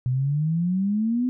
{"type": "exponential sweep", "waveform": "sine", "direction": "up", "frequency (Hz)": [123.47, 256], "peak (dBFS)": -20, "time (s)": [0.06, 1.29], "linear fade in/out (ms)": 0, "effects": []}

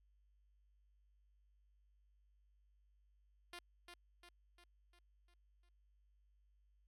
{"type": "tone with echo", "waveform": "5% pulse", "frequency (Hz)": 350, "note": "F4", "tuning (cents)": 4, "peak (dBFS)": -38, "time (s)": [3.53, 3.59], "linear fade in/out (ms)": 2, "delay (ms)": 350, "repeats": 6, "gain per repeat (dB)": -5, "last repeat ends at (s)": 5.69, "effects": ["added 50 Hz sine -70 dBFS peak until 6.87 s", "low-pass 11000 Hz 12 dB/octave"]}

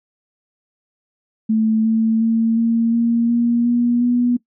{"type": "tone with pitch steps", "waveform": "sine", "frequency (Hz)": [220, 223.2, 226.4, 229.7, 233.1, 236.5, 239.9, 243.4], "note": ["A3", "A3", "A3", "A#3", "A#3", "A#3", "A#3", "B3"], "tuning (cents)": [0, 25, 50, -25, 0, 25, 50, -25], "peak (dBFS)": -13, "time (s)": [1.49, 4.37], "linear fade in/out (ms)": 10, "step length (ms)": 360, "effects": ["noise-tail reverb RT60 0.1 s tail -19 dB re dry"]}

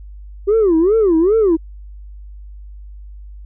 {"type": "tone with vibrato", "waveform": "sine", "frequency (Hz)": 380, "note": "F#4", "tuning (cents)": 46, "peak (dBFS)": -8, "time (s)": [0.47, 1.57], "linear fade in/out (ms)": 20, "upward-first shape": "sine", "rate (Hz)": 2.5, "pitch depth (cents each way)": 300, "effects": ["tanh soft clip ceiling -8 dBFS", "added 50 Hz sine -32 dBFS peak until 3.45 s"]}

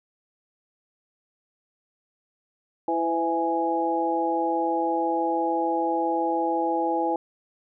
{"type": "harmonic tone with a mistuned harmonic", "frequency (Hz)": 166, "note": "E3", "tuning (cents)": 12, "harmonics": [2, 3, 4, 5], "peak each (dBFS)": [-27, -29, -31, -25], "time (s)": [2.88, 7.16], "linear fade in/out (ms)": 2, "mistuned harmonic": 3, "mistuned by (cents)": 25, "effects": []}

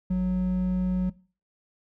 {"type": "tone pair together", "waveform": "triangle", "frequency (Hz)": [54.64, 183.8], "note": ["A1", "F#3"], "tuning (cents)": [-11, -11], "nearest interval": "octave + major sixth", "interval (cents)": 2100, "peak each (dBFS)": [-30, -20], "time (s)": [0.1, 1.1], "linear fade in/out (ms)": 10, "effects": ["noise-tail reverb RT60 0.4 s tail -22 dB re dry", "tanh soft clip ceiling -16 dBFS"]}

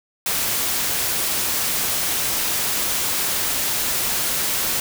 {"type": "noise", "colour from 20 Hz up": "white", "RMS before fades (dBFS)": -22, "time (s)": [0.26, 4.8], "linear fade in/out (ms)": 2, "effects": []}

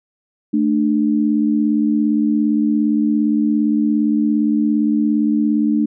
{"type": "tone pair together", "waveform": "sine", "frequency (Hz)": [220, 297.4], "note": ["A3", "D4"], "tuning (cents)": [0, 22], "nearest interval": "perfect fourth", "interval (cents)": 522, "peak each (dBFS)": -16, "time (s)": [0.53, 5.86], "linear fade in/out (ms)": 10, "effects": []}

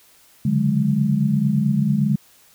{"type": "tone cluster", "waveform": "sine", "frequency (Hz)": [137.6, 146.5, 183.6, 208.3], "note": ["C#3", "D3", "F#3", "G#3"], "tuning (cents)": [-12, -4, -13, 5], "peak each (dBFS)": [-27, -20, -24, -19], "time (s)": [0.45, 2.16], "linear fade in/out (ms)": 5, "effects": ["white hiss -53 dBFS RMS until 2.54 s"]}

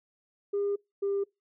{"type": "tone pair in turn", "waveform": "sine", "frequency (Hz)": [403.9, 398.3], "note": ["G#4", "G4"], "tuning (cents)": [-48, 28], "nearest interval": "unison", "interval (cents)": 24, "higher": "first", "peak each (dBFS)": -25, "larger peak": "neither", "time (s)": [[0.53, 0.76], [1.02, 1.24]], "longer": "first", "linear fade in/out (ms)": 10, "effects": ["noise-tail reverb RT60 0.2 s tail -25 dB re dry", "tanh soft clip ceiling -23 dBFS"]}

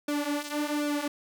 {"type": "tone with flanger", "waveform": "sawtooth", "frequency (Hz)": 293.7, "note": "D4", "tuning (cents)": 0, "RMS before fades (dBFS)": -30, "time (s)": [0.08, 1.08], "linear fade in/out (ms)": 5, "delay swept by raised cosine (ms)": [1, 6.9], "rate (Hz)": 1.3, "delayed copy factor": -0.75, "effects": []}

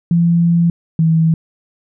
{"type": "tone pair in turn", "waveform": "sine", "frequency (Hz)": [170, 161.98], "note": ["F3", "E3"], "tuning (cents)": [-46, -30], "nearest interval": "minor second", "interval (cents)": 84, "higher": "first", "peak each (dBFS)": -9, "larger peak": "neither", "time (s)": [[0.11, 0.7], [0.99, 1.34]], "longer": "first", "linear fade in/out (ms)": 2, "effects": []}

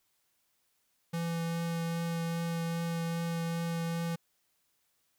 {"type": "tone with vibrato", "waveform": "square", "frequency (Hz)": 167.4, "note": "E3", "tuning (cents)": 27, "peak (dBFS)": -32, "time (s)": [1.13, 4.16], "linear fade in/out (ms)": 10, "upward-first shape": "triangle", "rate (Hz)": 2.5, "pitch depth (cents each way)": 10, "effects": ["white hiss -75 dBFS RMS until 5.18 s"]}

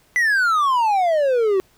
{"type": "exponential sweep", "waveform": "triangle", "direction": "down", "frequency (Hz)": [2012, 370], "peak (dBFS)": -13, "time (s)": [0.16, 1.6], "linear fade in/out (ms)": 0, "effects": ["pink hiss -57 dBFS RMS until 1.77 s"]}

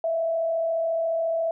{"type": "tone with frequency modulation", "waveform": "sine", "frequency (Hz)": 659.3, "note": "E5", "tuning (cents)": 0, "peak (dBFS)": -22, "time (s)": [0.04, 1.51], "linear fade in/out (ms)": 2, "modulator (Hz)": 34.3, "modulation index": 0.38, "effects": []}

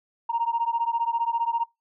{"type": "beating tone pair", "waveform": "sine", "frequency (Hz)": [924, 939], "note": ["A#5", "A#5"], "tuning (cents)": [-16, 12], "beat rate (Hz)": 15, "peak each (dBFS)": -25, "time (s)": [0.29, 1.64], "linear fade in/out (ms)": 10, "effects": ["noise-tail reverb RT60 0.2 s tail -24 dB re dry", "tanh soft clip ceiling -16 dBFS"]}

